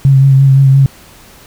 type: tone with vibrato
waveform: sine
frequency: 135.7 Hz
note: C#3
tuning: 36 cents flat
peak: -3 dBFS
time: 0.05-0.86 s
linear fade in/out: 0 ms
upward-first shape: sine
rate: 5.8 Hz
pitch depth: 25 cents each way
effects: pink hiss -39 dBFS RMS until 1.46 s